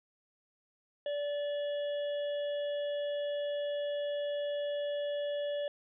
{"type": "harmonic tone with a mistuned harmonic", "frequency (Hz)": 580, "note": "D5", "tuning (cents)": -22, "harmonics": [1, 3, 5, 6], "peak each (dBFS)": [-32, -49, -50, -49], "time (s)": [1.06, 5.68], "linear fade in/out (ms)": 2, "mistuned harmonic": 6, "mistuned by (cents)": -50, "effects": []}